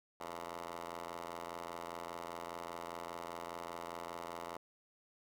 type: ring-modulated tone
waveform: 10% pulse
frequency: 85 Hz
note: F2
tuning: 46 cents flat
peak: -32 dBFS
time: 0.2-4.57 s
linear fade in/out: 5 ms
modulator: 776 Hz
effects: none